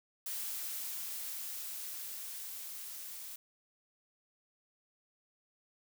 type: noise with level ramp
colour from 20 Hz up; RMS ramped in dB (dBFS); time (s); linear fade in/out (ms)
blue; -39 to -46; 0.26-3.36; 5
effects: none